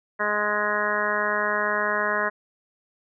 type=harmonic tone; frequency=208.8 Hz; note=G#3; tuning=10 cents sharp; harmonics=1 / 2 / 3 / 4 / 5 / 6 / 7 / 8 / 9; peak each=-37 / -32 / -29 / -37 / -28 / -32 / -30 / -28 / -30 dBFS; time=0.19-2.3 s; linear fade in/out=20 ms; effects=none